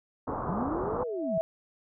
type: low-pass noise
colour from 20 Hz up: white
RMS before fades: -33 dBFS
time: 0.27-1.04 s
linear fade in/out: 10 ms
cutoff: 1200 Hz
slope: 48 dB/octave
type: linear two-way sweep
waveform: sine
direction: up then down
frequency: 155.56 to 510 to 155.56 Hz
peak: -31 dBFS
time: 0.48-1.38 s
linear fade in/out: 0 ms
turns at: 1.03 s
type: tone with exponential growth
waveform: sine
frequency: 652 Hz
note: E5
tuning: 19 cents flat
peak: -23 dBFS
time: 0.72-1.41 s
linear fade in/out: 0 ms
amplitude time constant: 150 ms
effects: none